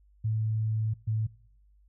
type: tone bursts at uneven times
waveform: sine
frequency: 109.6 Hz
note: A2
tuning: 6 cents flat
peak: -25 dBFS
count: 2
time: 0.24-0.94 / 1.07-1.27 s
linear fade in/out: 10 ms
effects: noise-tail reverb RT60 0.8 s tail -24 dB re dry + added 50 Hz sine -58 dBFS peak until 1.88 s